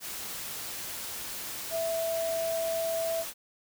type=tone in noise; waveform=sine; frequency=659.3 Hz; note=E5; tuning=in tune; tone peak=-28 dBFS; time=1.7-3.25 s; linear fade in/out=50 ms; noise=white; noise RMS=-38 dBFS; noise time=0-3.34 s; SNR=+7 dB; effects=none